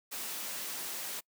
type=noise; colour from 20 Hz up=white; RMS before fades=-39 dBFS; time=0.11-1.21 s; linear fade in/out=20 ms; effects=noise-tail reverb RT60 0.1 s tail -26 dB re dry + high-pass 200 Hz 12 dB/octave